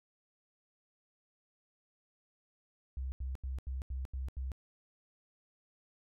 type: tone bursts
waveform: sine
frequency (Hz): 65.41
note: C2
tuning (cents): 0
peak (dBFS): -35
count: 7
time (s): 2.97-4.518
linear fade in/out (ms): 0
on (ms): 150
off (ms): 83
effects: none